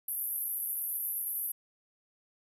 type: band-pass noise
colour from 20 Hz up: pink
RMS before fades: -35 dBFS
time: 0.08-1.52 s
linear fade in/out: 5 ms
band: 11000 to 13000 Hz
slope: 96 dB/octave
effects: none